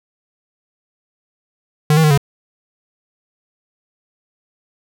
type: tone with pitch steps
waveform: square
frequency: 151.3 / 159.8 / 152.4 / 141 Hz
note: D#3 / D#3 / D#3 / C#3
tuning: -48 / +47 / -36 / +30 cents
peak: -10 dBFS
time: 1.9-2.176 s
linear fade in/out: 2 ms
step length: 69 ms
effects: none